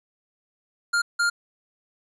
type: tone bursts at uneven times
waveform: square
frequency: 1405 Hz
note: F6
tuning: 10 cents sharp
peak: -20 dBFS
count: 2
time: 0.93-1.02 / 1.19-1.3 s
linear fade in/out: 10 ms
effects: resampled to 22050 Hz + 10-bit